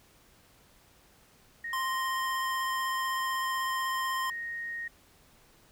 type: tone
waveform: sine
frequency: 1864.7 Hz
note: A#6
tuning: in tune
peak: -34 dBFS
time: 1.64-4.88 s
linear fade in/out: 5 ms
type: tone with vibrato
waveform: square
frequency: 1046.5 Hz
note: C6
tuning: in tune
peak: -31 dBFS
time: 1.73-4.3 s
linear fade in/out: 2 ms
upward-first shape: sine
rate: 16 Hz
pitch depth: 12 cents each way
effects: pink hiss -61 dBFS RMS until 5.71 s